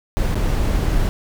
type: noise with dropouts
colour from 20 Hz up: brown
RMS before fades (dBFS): -18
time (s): 0.17-1.09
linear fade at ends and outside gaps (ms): 0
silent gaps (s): 0.345-0.355
effects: none